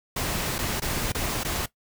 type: noise with dropouts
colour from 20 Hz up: pink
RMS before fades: -28 dBFS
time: 0.16-1.66 s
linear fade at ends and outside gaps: 5 ms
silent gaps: 0.583-0.588 / 0.8-0.819 / 1.121-1.147 / 1.435-1.447 s
effects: noise-tail reverb RT60 0.1 s tail -17 dB re dry